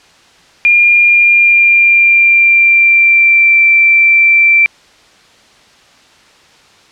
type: tone with pitch glide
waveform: sine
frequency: 2408 to 2345 Hz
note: D7 to D7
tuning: +43 to -3 cents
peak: -4 dBFS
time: 0.65-4.66 s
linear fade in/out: 0 ms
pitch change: -46 cents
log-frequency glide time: 1.04-3.64 s
effects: white hiss -44 dBFS RMS until 6.91 s + low-pass 5000 Hz 12 dB/octave